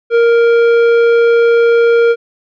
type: tone with tanh clipping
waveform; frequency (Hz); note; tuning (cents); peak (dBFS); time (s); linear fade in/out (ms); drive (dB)
triangle; 466.8; A#4; +2; -8; 0.1-2.16; 50; 15
effects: none